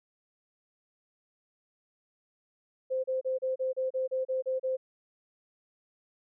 sine tone bursts, 520 Hz, C5, 11 cents flat, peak -27 dBFS, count 11, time 2.9-4.77 s, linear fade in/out 20 ms, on 140 ms, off 33 ms, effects none

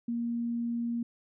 sine tone, 235.2 Hz, A#3, 16 cents sharp, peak -29 dBFS, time 0.08-1.03 s, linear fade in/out 5 ms, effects none

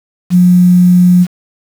sine tone with quantisation, 179.1 Hz, F3, 44 cents sharp, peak -3 dBFS, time 0.3-1.27 s, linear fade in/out 50 ms, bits 5, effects none

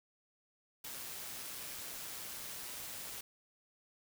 white noise with amplitude modulation, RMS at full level -44 dBFS, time 0.84-3.21 s, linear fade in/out 5 ms, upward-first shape sine, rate 125 Hz, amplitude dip 25%, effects none

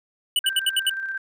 square tone bursts, 2960 Hz, F#7, in tune, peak -18 dBFS, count 6, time 0.36-0.896 s, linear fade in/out 2 ms, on 31 ms, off 70 ms
sine tone with tremolo, 1569 Hz, G6, 1 cent sharp, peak -25 dBFS, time 0.44-1.18 s, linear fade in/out 5 ms, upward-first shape square, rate 17 Hz, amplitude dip 35%
effects none

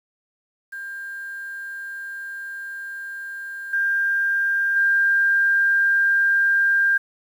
sine tone with level steps, 1596 Hz, G6, 31 cents sharp, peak -30 / -18 / -15 dBFS, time 0.72-6.98 s, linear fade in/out 10 ms, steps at 3.73 / 4.76 s, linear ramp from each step 5 ms, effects 8-bit

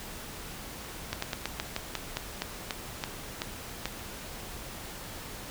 slowing click train, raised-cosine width 0.2 ms, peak -13 dBFS, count 13, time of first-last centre 1.13-3.856 s, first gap 94 ms, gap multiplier 1.15, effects pink hiss -42 dBFS RMS until 5.5 s

